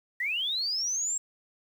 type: linear sweep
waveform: sine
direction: up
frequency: 1864.7 to 7620 Hz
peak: -27 dBFS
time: 0.2-1.18 s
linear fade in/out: 5 ms
effects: 9-bit